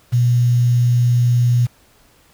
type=tone with quantisation; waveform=sine; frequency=121.5 Hz; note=B2; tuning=28 cents flat; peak=-11 dBFS; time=0.12-1.67 s; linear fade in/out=20 ms; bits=6; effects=pink hiss -53 dBFS RMS until 2.33 s